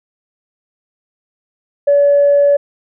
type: tone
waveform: sine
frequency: 571 Hz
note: D5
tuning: 49 cents flat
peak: -6 dBFS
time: 1.87-2.57 s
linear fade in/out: 10 ms
effects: tanh soft clip ceiling -3 dBFS